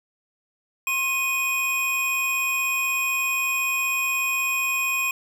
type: tone pair together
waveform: square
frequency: 1069.1 / 2489 Hz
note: C6 / D#7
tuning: +37 / 0 cents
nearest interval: octave + minor third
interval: 1463 cents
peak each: -31 / -23 dBFS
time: 0.87-5.11 s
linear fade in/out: 2 ms
effects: none